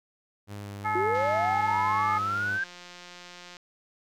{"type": "tone with vibrato", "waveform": "sawtooth", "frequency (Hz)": 101.5, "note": "G#2", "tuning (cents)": -39, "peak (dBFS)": -33, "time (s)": [0.47, 2.6], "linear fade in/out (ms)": 50, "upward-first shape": "square", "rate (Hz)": 2.7, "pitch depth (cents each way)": 10}
{"type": "harmonic tone", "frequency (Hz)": 430, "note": "A4", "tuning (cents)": -40, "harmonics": [2, 3, 4, 5], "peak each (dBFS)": [-27, -31, -37, -35], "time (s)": [0.84, 2.19], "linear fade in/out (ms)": 20}
{"type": "linear sweep", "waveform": "sine", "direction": "up", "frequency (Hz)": [344.6, 1597], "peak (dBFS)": -26, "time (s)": [0.95, 2.64], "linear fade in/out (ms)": 5}
{"type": "click train", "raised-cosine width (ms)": 0.2, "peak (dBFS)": -28, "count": 429, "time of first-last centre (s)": [1.15, 3.568], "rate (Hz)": 177}
{"effects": []}